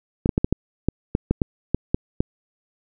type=clicks; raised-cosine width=3 ms; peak=-5 dBFS; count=12; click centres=0.259 / 0.292 / 0.379 / 0.445 / 0.526 / 0.886 / 1.151 / 1.31 / 1.418 / 1.746 / 1.945 / 2.205 s; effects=none